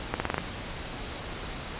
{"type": "accelerating click train", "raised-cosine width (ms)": 0.5, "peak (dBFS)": -11, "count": 6, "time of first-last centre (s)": [0.14, 0.381], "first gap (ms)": 60, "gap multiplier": 0.89, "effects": ["pink hiss -37 dBFS RMS until 1.79 s", "resampled to 8000 Hz"]}